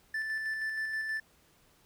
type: tone with tremolo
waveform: triangle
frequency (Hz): 1760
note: A6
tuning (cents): 0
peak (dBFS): -29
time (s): 0.14-1.2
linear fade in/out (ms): 5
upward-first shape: square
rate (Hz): 6.3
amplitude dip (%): 30
effects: pink hiss -65 dBFS RMS until 1.85 s